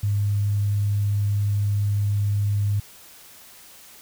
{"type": "tone", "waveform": "sine", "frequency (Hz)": 102.2, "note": "G#2", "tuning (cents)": -27, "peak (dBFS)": -19, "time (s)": [0.03, 2.8], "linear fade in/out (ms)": 5, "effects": ["white hiss -47 dBFS RMS until 4.01 s"]}